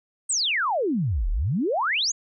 sine exponential two-way sweep, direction down then up, 8870 to 34.65 to 7090 Hz, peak -21 dBFS, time 0.29-2.12 s, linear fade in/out 10 ms, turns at 1.3 s, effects none

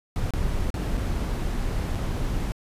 brown noise with dropouts, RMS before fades -26 dBFS, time 0.16-2.52 s, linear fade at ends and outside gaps 0 ms, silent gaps 0.306-0.337 / 0.704-0.742 / 0.972-0.976 / 1.949-1.956 s, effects resampled to 32000 Hz

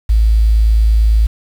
sine tone with quantisation, 54.5 Hz, A1, 16 cents flat, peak -7 dBFS, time 0.09-1.27 s, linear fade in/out 10 ms, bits 6, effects none

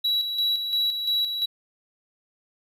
triangle tone with tremolo, 3907 Hz, B7, 19 cents flat, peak -19 dBFS, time 0.04-1.46 s, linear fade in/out 10 ms, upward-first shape square, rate 2.9 Hz, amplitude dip 50%, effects none

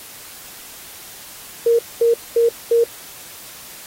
sine tone bursts, 466.2 Hz, A#4, in tune, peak -11 dBFS, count 4, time 1.66-2.84 s, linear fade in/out 5 ms, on 130 ms, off 220 ms, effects white hiss -38 dBFS RMS until 3.86 s + AAC 48 kbps

